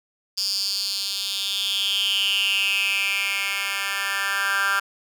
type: tone with high-pass filter sweep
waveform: 10% pulse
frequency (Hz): 197.5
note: G3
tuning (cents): +13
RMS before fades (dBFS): -24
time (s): 0.37-4.8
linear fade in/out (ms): 10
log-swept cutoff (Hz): 4900 to 1500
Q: 7.2
effects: none